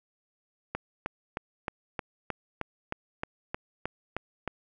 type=click train; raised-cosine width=0.5 ms; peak=-16 dBFS; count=13; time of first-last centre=0.75-4.477 s; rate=3.22 Hz; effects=none